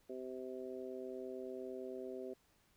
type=harmonic tone; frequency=128.9 Hz; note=C3; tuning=26 cents flat; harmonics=2 / 3 / 4 / 5; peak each=-50 / -45 / -50 / -52 dBFS; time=0.09-2.34 s; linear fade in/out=10 ms; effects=pink hiss -73 dBFS RMS until 2.76 s